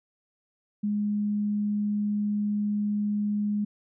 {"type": "tone", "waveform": "sine", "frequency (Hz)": 207.5, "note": "G#3", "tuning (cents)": -1, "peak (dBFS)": -24, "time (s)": [0.83, 3.65], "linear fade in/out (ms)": 10, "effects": []}